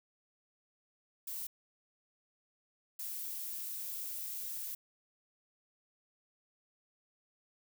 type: noise bursts at uneven times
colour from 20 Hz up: violet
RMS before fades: -41 dBFS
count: 2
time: 1.27-1.47 / 2.99-4.75 s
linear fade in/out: 5 ms
effects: none